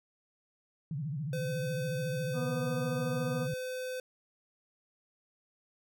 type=tone with vibrato; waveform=sine; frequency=146.83 Hz; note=D3; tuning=in tune; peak=-33 dBFS; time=0.91-3.54 s; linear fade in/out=2 ms; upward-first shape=sine; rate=14 Hz; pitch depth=210 cents each way
type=tone; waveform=square; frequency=510 Hz; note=C5; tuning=44 cents flat; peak=-36 dBFS; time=1.33-4 s; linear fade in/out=2 ms
type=harmonic tone; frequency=244.9 Hz; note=B3; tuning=14 cents flat; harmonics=1 / 2 / 3 / 4 / 5; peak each=-37 / -41 / -48 / -52 / -44 dBFS; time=2.33-3.48 s; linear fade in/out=50 ms
effects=none